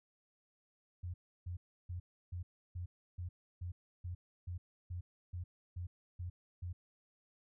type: tone bursts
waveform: sine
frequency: 88.5 Hz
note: F2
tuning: 23 cents sharp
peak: -39 dBFS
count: 14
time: 1.03-6.73 s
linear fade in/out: 10 ms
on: 110 ms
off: 320 ms
effects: none